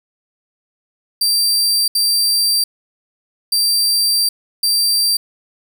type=tone bursts at uneven times; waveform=sawtooth; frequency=4699 Hz; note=D8; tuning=in tune; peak=-10 dBFS; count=4; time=1.21-1.88 / 1.95-2.64 / 3.52-4.29 / 4.63-5.17 s; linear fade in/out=5 ms; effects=none